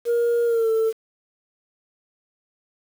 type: tone with pitch glide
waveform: sine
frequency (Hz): 471.9 to 445.4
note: A#4 to A4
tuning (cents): +21 to +21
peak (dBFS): -15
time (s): 0.05-0.93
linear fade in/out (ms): 50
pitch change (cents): -100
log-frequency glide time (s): 0.45-0.7
effects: tanh soft clip ceiling -16 dBFS + 7-bit